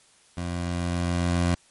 20% pulse tone with level ramp, 87.31 Hz, F2, in tune, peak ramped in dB -24 to -15 dBFS, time 0.37-1.55 s, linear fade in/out 5 ms, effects white hiss -58 dBFS RMS until 1.7 s + MP3 48 kbps

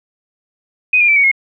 sine tone with pitch steps, 2500 / 2411 / 2325 / 2241 / 2161 Hz, D#7 / D7 / D7 / C#7 / C#7, +8 / +45 / -18 / +18 / -45 cents, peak -8 dBFS, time 0.93-1.315 s, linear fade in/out 5 ms, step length 77 ms, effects none

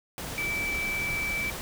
sine tone in noise, 2317 Hz, D7, 24 cents flat, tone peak -28 dBFS, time 0.38-1.5 s, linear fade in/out 0 ms, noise pink, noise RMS -36 dBFS, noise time 0.18-1.61 s, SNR +5 dB, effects none

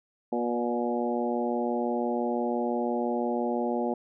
harmonic tone with a mistuned harmonic, 120 Hz, B2, 49 cents flat, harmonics 2 / 3 / 4 / 5 / 6 / 7, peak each -30 / -32 / -33 / -34 / -35 / -35 dBFS, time 0.32-3.94 s, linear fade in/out 5 ms, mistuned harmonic 5, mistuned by -17 cents, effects none

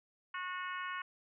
harmonic tone, 364.7 Hz, F#4, 25 cents flat, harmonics 3 / 4 / 5 / 6 / 7 / 8, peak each -41 / -43 / -45 / -49 / -51 / -51 dBFS, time 0.34-1.02 s, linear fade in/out 5 ms, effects none

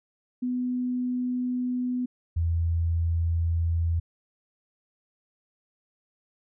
sine tone pair in turn, 249.3 / 83.56 Hz, B3 / E2, +16 / +24 cents, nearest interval octave + perfect fifth, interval 1892 cents, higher first, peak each -25 / -22 dBFS, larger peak second, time 0.42-2.06 / 2.36-4 s, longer neither, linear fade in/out 10 ms, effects none

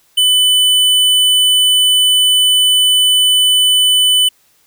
sine tone with hard clipping, 3000 Hz, F#7, 23 cents sharp, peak -9 dBFS, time 0.17-4.29 s, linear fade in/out 10 ms, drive 18 dB, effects white hiss -54 dBFS RMS until 4.66 s

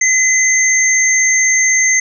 sine tone pair together, 2035 / 6328 Hz, C7 / G8, -49 / +15 cents, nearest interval octave + minor sixth, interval 1964 cents, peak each -12 dBFS, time 0.01-2 s, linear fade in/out 5 ms, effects none

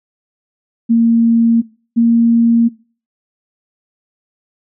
sine tone pair in turn, 230.6 / 232.2 Hz, A#3 / A#3, -19 / -7 cents, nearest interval unison, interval 12 cents, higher second, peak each -7 dBFS, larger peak neither, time 0.89-1.62 / 1.96-2.69 s, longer neither, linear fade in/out 20 ms, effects noise-tail reverb RT60 0.4 s tail -22 dB re dry

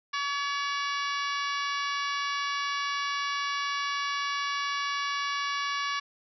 harmonic tone with a mistuned harmonic, 567 Hz, C#5, 39 cents sharp, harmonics 2 / 3 / 4 / 5 / 6 / 7 / 8 / 9 / 10, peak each -31 / -35 / -37 / -39 / -41 / -42 / -43 / -44 / -45 dBFS, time 0.13-6 s, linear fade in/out 10 ms, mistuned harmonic 6, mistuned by +20 cents, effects none

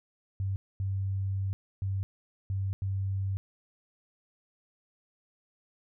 sine tone bursts at uneven times, 97 Hz, G2, 18 cents flat, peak -28 dBFS, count 5, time 0.4-0.56 / 0.8-1.53 / 1.82-2.03 / 2.5-2.73 / 2.82-3.37 s, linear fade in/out 0 ms, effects none

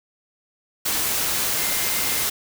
sine tone in noise, 2093 Hz, C7, in tune, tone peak -34 dBFS, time 1.57-2.25 s, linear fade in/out 10 ms, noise white, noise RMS -23 dBFS, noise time 0.85-2.3 s, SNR -14 dB, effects none

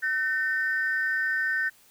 sine tone pair together, 1526.2 / 1815 Hz, G6 / A#6, -47 / -47 cents, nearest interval minor third, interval 300 cents, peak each -26 dBFS, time 0.02-1.7 s, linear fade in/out 20 ms, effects tanh soft clip ceiling -16 dBFS + white hiss -58 dBFS RMS until 1.9 s

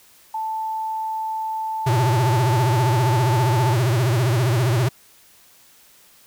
sine tone, 880 Hz, A5, in tune, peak -23 dBFS, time 0.34-3.74 s, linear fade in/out 5 ms
square tone with vibrato, 121.6 Hz, B2, 26 cents flat, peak -17 dBFS, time 1.86-4.89 s, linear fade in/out 10 ms, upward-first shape triangle, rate 15 Hz, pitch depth 230 cents each way
effects white hiss -52 dBFS RMS until 6.26 s

